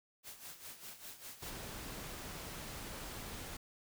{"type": "noise with tremolo", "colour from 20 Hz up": "white", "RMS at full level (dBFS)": -48, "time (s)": [0.23, 1.53], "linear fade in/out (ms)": 50, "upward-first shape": "sine", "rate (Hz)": 5, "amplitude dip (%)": 70}
{"type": "noise", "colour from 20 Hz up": "pink", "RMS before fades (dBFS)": -46, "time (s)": [1.42, 3.57], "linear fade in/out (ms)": 5}
{"effects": []}